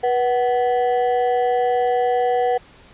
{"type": "ring-modulated tone", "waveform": "triangle", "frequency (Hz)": 617, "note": "D#5", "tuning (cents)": -15, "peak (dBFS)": -11, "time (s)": [0.03, 2.58], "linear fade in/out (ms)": 10, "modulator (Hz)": 130, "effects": ["pink hiss -48 dBFS RMS until 2.93 s", "resampled to 8000 Hz"]}